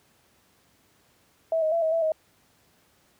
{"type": "tone with pitch steps", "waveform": "sine", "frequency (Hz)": [651, 628, 671, 638, 661, 631], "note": ["E5", "D#5", "E5", "D#5", "E5", "D#5"], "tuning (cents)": [-22, 16, 31, 43, 5, 24], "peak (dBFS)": -21, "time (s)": [1.52, 2.12], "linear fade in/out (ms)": 2, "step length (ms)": 100, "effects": ["pink hiss -63 dBFS RMS until 3.19 s", "high-pass 80 Hz 12 dB/octave"]}